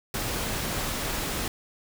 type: noise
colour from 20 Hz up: pink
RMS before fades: -30 dBFS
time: 0.14-1.48 s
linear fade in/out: 2 ms
effects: none